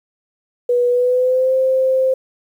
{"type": "tone with pitch glide", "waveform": "sine", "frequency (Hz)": [488, 523], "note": ["B4", "C5"], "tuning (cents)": [-21, -1], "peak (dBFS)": -12, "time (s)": [0.69, 2.14], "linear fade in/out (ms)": 5, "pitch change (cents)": 120, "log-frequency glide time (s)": [0.89, 1.54], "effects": ["8-bit"]}